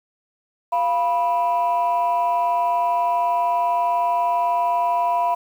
sine tone pair together, 694 / 981.5 Hz, F5 / B5, -11 / -11 cents, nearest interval tritone, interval 600 cents, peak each -19 / -18 dBFS, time 0.72-5.35 s, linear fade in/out 10 ms, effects tanh soft clip ceiling -13 dBFS + 8-bit

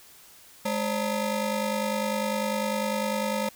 25% pulse ring-modulated tone, 370 Hz, F#4, in tune, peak -19 dBFS, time 0.65-3.49 s, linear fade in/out 5 ms, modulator 160 Hz, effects white hiss -52 dBFS RMS until 3.55 s

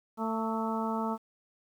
harmonic tone with a mistuned harmonic, 223.3 Hz, A3, 26 cents sharp, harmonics 1 / 2 / 3 / 4 / 5 / 6, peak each -32 / -38 / -39 / -35 / -40 / -39 dBFS, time 0.17-1.18 s, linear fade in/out 50 ms, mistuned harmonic 6, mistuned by -39 cents, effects 10-bit

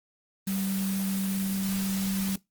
sine tone in noise, 193.4 Hz, G3, 23 cents flat, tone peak -27 dBFS, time 0.47-2.36 s, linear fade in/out 5 ms, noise white, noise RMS -36 dBFS, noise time 0.47-2.36 s, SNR +6 dB, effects noise-tail reverb RT60 0.2 s tail -22 dB re dry + Opus 24 kbps

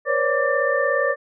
sine tone cluster, 482 / 538 / 575 / 1169 / 1788 Hz, B4 / C5 / D5 / D6 / A6, -42 / +48 / -37 / -8 / +27 cents, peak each -26 / -23 / -23 / -26 / -23 dBFS, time 0.05-1.16 s, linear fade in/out 50 ms, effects none

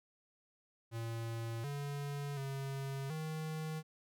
square tone with pitch steps, 114.8 / 142.8 / 136.5 / 157.1 Hz, A#2 / D3 / C#3 / D#3, -26 / -48 / -26 / +17 cents, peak -39 dBFS, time 0.91-3.83 s, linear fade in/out 50 ms, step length 730 ms, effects none

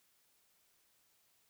silence, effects white hiss -73 dBFS RMS until 1.49 s

